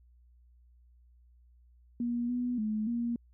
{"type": "tone with pitch steps", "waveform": "sine", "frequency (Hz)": [239, 245.8, 214.9, 236.2], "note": ["A#3", "B3", "A3", "A#3"], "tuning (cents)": [43, -8, -41, 23], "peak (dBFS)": -29, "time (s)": [2, 3.16], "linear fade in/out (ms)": 2, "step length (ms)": 290, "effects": ["added 60 Hz sine -58 dBFS peak until 3.33 s"]}